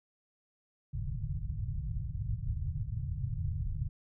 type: low-pass noise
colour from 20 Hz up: white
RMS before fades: -35 dBFS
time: 0.93-3.89 s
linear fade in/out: 10 ms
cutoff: 140 Hz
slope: 48 dB/octave
effects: none